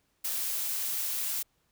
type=noise; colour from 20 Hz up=blue; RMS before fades=-32 dBFS; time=0.24-1.43 s; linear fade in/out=10 ms; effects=pink hiss -73 dBFS RMS until 1.71 s